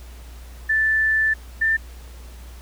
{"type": "tone pair in turn", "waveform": "sine", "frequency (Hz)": [1760, 1785.6], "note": ["A6", "A6"], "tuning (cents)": [0, 25], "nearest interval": "unison", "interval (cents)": 25, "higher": "second", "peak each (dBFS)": -16, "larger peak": "neither", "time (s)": [[0.69, 1.34], [1.61, 1.77]], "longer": "first", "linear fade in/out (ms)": 10, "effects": ["added 60 Hz sine -37 dBFS peak until 2.61 s", "pink hiss -48 dBFS RMS until 2.61 s"]}